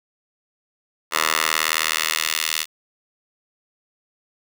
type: tone with high-pass filter sweep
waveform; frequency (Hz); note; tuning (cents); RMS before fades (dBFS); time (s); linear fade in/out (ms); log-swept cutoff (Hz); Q
10% pulse; 79; D#2; +27; -22; 1.11-2.66; 50; 1200 to 2900; 0.94
effects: none